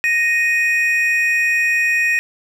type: tone pair together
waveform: triangle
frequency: 1864.7 / 2489 Hz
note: A#6 / D#7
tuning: 0 / 0 cents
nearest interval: perfect fourth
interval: 500 cents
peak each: -15 dBFS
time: 0.04-2.19 s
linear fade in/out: 0 ms
effects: none